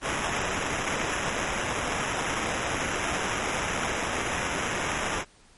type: noise with sample-and-hold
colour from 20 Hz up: violet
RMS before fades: -29 dBFS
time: 0.01-5.25 s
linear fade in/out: 50 ms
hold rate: 4410 Hz
effects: pink hiss -57 dBFS RMS until 5.57 s + MP3 48 kbps